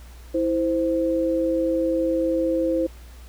sine tone pair together, 327.6 / 520 Hz, E4 / C5, -11 / -11 cents, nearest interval minor sixth, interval 800 cents, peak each -22 dBFS, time 0.34-2.87 s, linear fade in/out 10 ms, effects added 60 Hz sine -40 dBFS peak until 3.28 s + pink hiss -51 dBFS RMS until 3.28 s

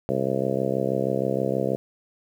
harmonic tone, 66.3 Hz, C2, 23 cents sharp, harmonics 2 / 3 / 4 / 5 / 6 / 7 / 8 / 9 / 10, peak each -31 / -30 / -33 / -32 / -30 / -29 / -28 / -34 / -33 dBFS, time 0.09-1.76 s, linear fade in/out 0 ms, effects 9-bit

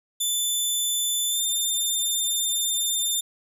15% pulse tone with pitch glide, 3520 to 3596 Hz, A7 to A7, 0 to +37 cents, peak -16 dBFS, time 0.2-3.21 s, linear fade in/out 10 ms, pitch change +37 cents, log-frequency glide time 1.29-1.39 s, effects none

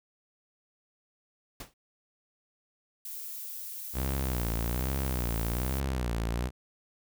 pink noise with exponential decay, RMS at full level -37 dBFS, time 1.6-1.74 s, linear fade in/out 5 ms, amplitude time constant 30 ms
violet noise, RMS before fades -40 dBFS, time 3.05-5.8 s, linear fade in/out 2 ms
sawtooth tone with vibrato, 61.8 Hz, B1, 2 cents sharp, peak -25 dBFS, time 3.93-6.51 s, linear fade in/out 50 ms, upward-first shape sine, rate 1.2 Hz, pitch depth 160 cents each way
effects none

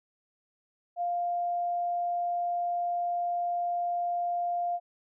sine tone, 700 Hz, F5, 4 cents sharp, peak -27 dBFS, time 0.96-4.8 s, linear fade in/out 50 ms, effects none

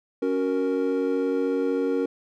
triangle chord, F# major, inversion second, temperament equal, 277.2 / 370 / 466.2 Hz, C#4 / F#4 / A#4, 0 / 0 / 0 cents, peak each -24 / -27 / -23 dBFS, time 0.22-2.06 s, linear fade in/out 5 ms, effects none

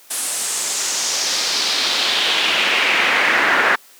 brown noise with band-pass filter sweep, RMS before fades -18 dBFS, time 0.1-3.76 s, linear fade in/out 10 ms, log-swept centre 9900 to 1600 Hz, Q 2.4, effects white hiss -47 dBFS RMS until 3.99 s + high-pass 300 Hz 12 dB/octave

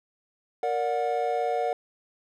triangle chord, Bb augmented, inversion none, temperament just, 466.2 / 582.7 / 728.4 Hz, Bb4 / D5 / F#5, 0 / -14 / -27 cents, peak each -27 / -29 / -25 dBFS, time 0.63-1.73 s, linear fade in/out 2 ms, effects none

